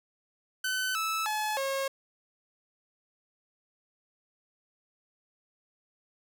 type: tone with pitch steps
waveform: sawtooth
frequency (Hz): 1516 / 1309 / 855 / 543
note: F#6 / E6 / A5 / C#5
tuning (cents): +42 / -13 / -50 / -36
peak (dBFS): -25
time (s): 0.64-1.88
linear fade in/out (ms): 5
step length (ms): 310
effects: none